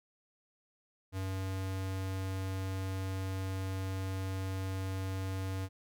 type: tone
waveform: square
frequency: 95.2 Hz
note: F#2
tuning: 50 cents sharp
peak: -35 dBFS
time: 1.12-5.69 s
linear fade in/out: 50 ms
effects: none